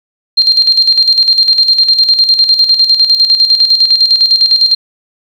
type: tone with tremolo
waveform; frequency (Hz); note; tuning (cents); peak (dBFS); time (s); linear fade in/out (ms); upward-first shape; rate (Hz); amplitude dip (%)
sine; 4186; C8; 0; -3; 0.37-4.75; 10; square; 9.9; 60
effects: 7-bit